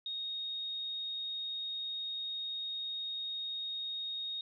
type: tone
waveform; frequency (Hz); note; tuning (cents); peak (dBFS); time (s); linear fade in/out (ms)
sine; 3729; A#7; 0; -36; 0.06-4.41; 2
effects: none